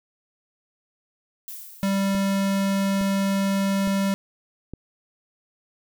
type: noise with exponential decay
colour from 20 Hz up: violet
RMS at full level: -35 dBFS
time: 1.48-2.54 s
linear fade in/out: 0 ms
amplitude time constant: 230 ms
type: tone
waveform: square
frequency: 196 Hz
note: G3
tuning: in tune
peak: -21 dBFS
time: 1.83-4.14 s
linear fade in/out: 0 ms
type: click train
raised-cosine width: 3 ms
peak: -22 dBFS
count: 4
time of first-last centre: 2.15-4.736 s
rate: 1.16 Hz
effects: none